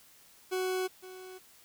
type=tone with echo; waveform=40% pulse; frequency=371.7 Hz; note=F#4; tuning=8 cents sharp; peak=-29 dBFS; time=0.51-0.88 s; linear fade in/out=20 ms; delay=510 ms; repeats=1; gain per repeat=-15 dB; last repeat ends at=1.39 s; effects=white hiss -59 dBFS RMS until 1.64 s